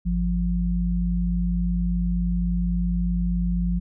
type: tone pair together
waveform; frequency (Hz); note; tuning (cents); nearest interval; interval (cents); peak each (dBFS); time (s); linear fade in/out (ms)
sine; 52.17 / 175.7; G#1 / F3; +9 / +11; octave + major sixth; 2102; -23; 0.05-3.8; 20
effects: none